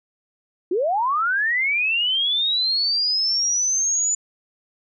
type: linear sweep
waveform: sine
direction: up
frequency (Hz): 329.6 to 7010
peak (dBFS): -18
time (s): 0.71-4.15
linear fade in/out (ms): 5
effects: none